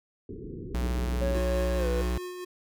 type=low-pass noise; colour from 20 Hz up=white; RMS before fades=-39 dBFS; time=0.29-1.39 s; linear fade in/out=2 ms; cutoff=440 Hz; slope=96 dB/octave
type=tone; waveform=square; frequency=61 Hz; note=B1; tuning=21 cents flat; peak=-27 dBFS; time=0.74-2.18 s; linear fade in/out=5 ms
type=tone with pitch glide; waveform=triangle; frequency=552 to 491.8 Hz; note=C#5 to B4; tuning=-7 to -7 cents; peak=-27 dBFS; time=1.21-2.02 s; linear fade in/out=10 ms; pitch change=-200 cents; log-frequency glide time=1.77-1.88 s
type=tone with tremolo; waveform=square; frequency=360.9 Hz; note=F#4; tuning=43 cents flat; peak=-35 dBFS; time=1.34-2.45 s; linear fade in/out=10 ms; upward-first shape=sine; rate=4.7 Hz; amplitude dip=35%
effects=none